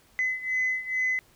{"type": "beating tone pair", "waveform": "sine", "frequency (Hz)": [2025, 2027.3], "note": ["B6", "B6"], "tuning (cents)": [43, 45], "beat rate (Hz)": 2.3, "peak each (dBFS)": [-26, -29], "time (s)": [0.19, 1.19], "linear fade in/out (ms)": 0, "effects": ["tanh soft clip ceiling -19 dBFS", "pink hiss -60 dBFS RMS until 1.35 s"]}